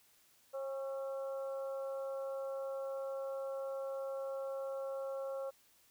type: harmonic tone with a mistuned harmonic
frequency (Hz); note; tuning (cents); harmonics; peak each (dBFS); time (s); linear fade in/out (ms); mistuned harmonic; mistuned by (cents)
270.3; C#4; -44; 2 / 3 / 4 / 5; -38 / -53 / -53 / -53; 0.53-5.51; 20; 4; +33
effects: white hiss -68 dBFS RMS until 5.9 s